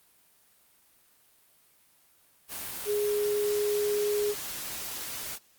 sine tone in noise, 415.2 Hz, G#4, in tune, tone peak -25 dBFS, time 2.85-4.35 s, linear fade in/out 50 ms, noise white, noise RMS -37 dBFS, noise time 2.48-5.39 s, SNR +9 dB, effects white hiss -63 dBFS RMS until 5.58 s + Opus 32 kbps

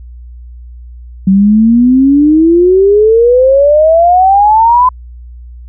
sine exponential sweep, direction up, 188.3 to 1022 Hz, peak -3 dBFS, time 1.27-4.89 s, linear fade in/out 5 ms, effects added 60 Hz sine -27 dBFS peak until 5.68 s

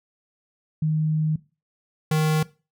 sine / square tone pair in turn, 155.56 / 155.56 Hz, D#3 / D#3, 0 / 0 cents, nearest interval unison, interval 0 cents, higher neither, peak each -19 dBFS, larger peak neither, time 0.82-1.36 / 2.11-2.43 s, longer first, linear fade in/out 5 ms, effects noise-tail reverb RT60 0.3 s tail -19 dB re dry

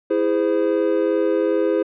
triangle chord, E augmented, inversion none, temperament just, 329.6 / 412 / 515 Hz, E4 / G#4 / B#4, 0 / -14 / -28 cents, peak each -19 dBFS, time 0.1-1.83 s, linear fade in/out 10 ms, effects resampled to 8000 Hz

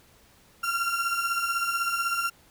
35% pulse beating tone pair, 1366 / 1382 Hz, F6 / F6, -39 / -19 cents, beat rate 16 Hz, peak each -29 / -25 dBFS, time 0.63-2.3 s, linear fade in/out 10 ms, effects pink hiss -58 dBFS RMS until 2.5 s

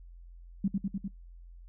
sine tone with echo, 196 Hz, G3, in tune, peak -24 dBFS, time 0.64-0.68 s, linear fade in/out 5 ms, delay 100 ms, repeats 4, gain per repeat -2 dB, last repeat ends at 1.08 s, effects noise-tail reverb RT60 0.2 s tail -26 dB re dry + added 43 Hz sine -47 dBFS peak until 1.68 s

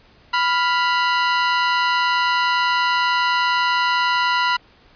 sawtooth tone pair together, 987.8 / 1397 Hz, B5 / F6, 0 / 0 cents, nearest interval tritone, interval 600 cents, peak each -14 / -17 dBFS, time 0.33-4.57 s, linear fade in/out 10 ms, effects pink hiss -52 dBFS RMS until 4.95 s + resampled to 11025 Hz

